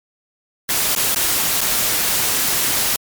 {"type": "noise with dropouts", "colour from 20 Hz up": "white", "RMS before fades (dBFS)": -18, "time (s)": [0.69, 2.96], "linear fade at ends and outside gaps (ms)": 0, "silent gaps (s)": [[0.95, 0.962], [1.146, 1.161], [1.607, 1.614]], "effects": ["MP3 96 kbps"]}